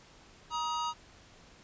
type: tone pair together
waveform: square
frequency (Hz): 950 / 1258.2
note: A#5 / D#6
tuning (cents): +33 / +19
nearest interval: perfect fourth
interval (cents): 486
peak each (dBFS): -34 / -36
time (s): 0.5-0.94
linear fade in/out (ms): 50
effects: pink hiss -57 dBFS RMS until 1.63 s + resampled to 16000 Hz